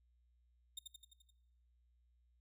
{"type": "tone with echo", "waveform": "sawtooth", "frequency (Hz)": 3667, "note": "A#7", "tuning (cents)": -29, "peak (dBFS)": -40, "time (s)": [0.77, 0.79], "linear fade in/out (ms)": 5, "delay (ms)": 86, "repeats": 6, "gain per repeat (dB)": -4, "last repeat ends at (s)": 1.306, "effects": ["noise-tail reverb RT60 1.0 s tail -21 dB re dry", "added 60 Hz sine -70 dBFS peak until 2.4 s"]}